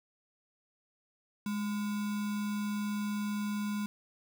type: tone with sample-and-hold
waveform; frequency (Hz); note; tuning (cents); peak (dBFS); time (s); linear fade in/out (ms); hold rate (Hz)
sine; 207.7; G#3; 0; -31; 1.46-3.86; 2; 1225
effects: none